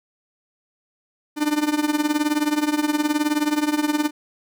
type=tone with tremolo; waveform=45% pulse; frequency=299.3 Hz; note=D4; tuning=33 cents sharp; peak=-15 dBFS; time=1.36-4.11 s; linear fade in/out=50 ms; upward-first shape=triangle; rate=19 Hz; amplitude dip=90%; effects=none